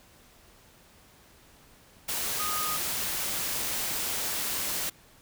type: tone in noise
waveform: sine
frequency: 1240 Hz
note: D#6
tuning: 6 cents flat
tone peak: -32 dBFS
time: 2.39-2.77 s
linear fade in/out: 10 ms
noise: white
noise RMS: -31 dBFS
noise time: 2.08-4.9 s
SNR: -4 dB
effects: pink hiss -57 dBFS RMS until 5.21 s